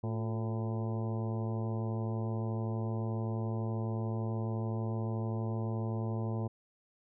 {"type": "harmonic tone with a mistuned harmonic", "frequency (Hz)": 111.7, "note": "A2", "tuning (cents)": 27, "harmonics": [1, 2, 3, 4, 5, 6, 7, 8, 9], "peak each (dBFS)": [-33, -39, -43, -45, -47, -49, -50, -51, -52], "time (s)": [0.03, 6.48], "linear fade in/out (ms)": 10, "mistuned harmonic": 3, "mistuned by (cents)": 67, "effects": []}